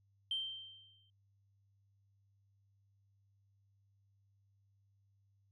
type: tone with exponential decay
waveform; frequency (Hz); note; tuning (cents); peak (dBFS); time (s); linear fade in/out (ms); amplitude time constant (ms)
sine; 3134; G7; -1; -32; 0.31-1.1; 2; 170
effects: tanh soft clip ceiling -29 dBFS + added 99 Hz sine -70 dBFS peak until 5.51 s